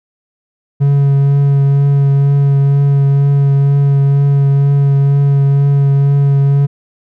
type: tone with vibrato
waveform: triangle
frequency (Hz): 140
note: C#3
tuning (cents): +18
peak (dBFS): -5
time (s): 0.8-6.67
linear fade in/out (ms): 20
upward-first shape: triangle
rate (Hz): 2.1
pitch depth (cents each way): 17
effects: none